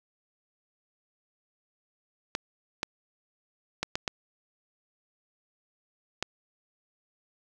clicks, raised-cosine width 0.2 ms, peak -11 dBFS, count 6, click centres 2.351 / 2.831 / 3.83 / 3.955 / 4.078 / 6.226 s, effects none

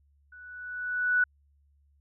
sine tone with level ramp, 1480 Hz, F#6, in tune, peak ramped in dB -47 to -19 dBFS, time 0.32-1.24 s, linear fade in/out 5 ms, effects added 71 Hz sine -62 dBFS peak until 2 s

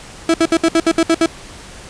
35% pulse tone bursts, 329.1 Hz, E4, 3 cents flat, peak -8 dBFS, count 9, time 0.29-1.26 s, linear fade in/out 2 ms, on 50 ms, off 65 ms, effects pink hiss -36 dBFS RMS until 1.89 s + resampled to 22050 Hz

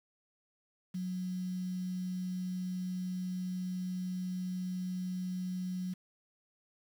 sine tone with quantisation, 183 Hz, F#3, 19 cents flat, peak -34 dBFS, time 0.94-5.94 s, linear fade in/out 10 ms, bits 9, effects none

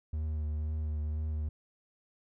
triangle tone with vibrato, 76.6 Hz, D#2, 27 cents flat, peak -29 dBFS, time 0.13-1.49 s, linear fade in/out 5 ms, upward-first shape triangle, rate 2 Hz, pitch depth 31 cents each way, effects none

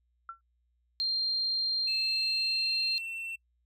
sine tone with exponential decay, 1350 Hz, E6, 41 cents sharp, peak -34 dBFS, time 0.29-0.41 s, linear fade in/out 2 ms, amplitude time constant 24 ms
sine tone, 4186 Hz, C8, in tune, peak -27 dBFS, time 1-2.98 s, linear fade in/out 0 ms
triangle tone with pitch glide, 2637 to 2696 Hz, E7 to E7, 0 to +38 cents, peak -34 dBFS, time 1.87-3.36 s, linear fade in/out 10 ms, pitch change +38 cents, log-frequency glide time 1.97-2.74 s
effects noise-tail reverb RT60 0.1 s tail -26 dB re dry + added 60 Hz sine -70 dBFS peak until 3.65 s

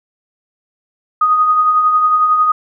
sine tone with tremolo, 1244.5 Hz, D#6, in tune, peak -7 dBFS, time 1.21-2.52 s, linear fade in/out 5 ms, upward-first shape triangle, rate 11 Hz, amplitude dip 45%, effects none

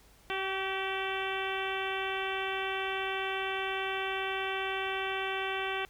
harmonic tone with a mistuned harmonic, 385.1 Hz, G4, 31 cents flat, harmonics 1 / 2 / 3 / 4 / 5 / 6 / 7 / 8 / 9, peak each -37 / -38 / -40 / -39 / -41 / -41 / -40 / -43 / -46 dBFS, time 0.3-5.85 s, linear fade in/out 0 ms, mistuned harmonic 3, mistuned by -21 cents, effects added 50 Hz sine -61 dBFS peak until 5.89 s + pink hiss -61 dBFS RMS until 5.89 s

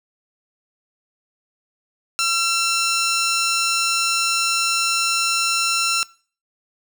10% pulse tone, 1350 Hz, E6, 41 cents sharp, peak -10 dBFS, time 2.19-6.03 s, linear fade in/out 0 ms, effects noise-tail reverb RT60 0.4 s tail -20 dB re dry

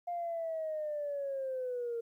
sine linear sweep, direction down, 705 to 460 Hz, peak -33 dBFS, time 0.07-2.01 s, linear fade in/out 10 ms, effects tanh soft clip ceiling -29 dBFS + 12-bit

